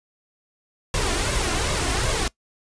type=noise with flanger; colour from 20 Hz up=pink; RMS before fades=-23 dBFS; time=0.94-2.28 s; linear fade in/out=2 ms; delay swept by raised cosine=1.8 to 2.9 ms; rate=2.6 Hz; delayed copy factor=+0.55; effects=noise-tail reverb RT60 0.1 s tail -21 dB re dry + resampled to 22050 Hz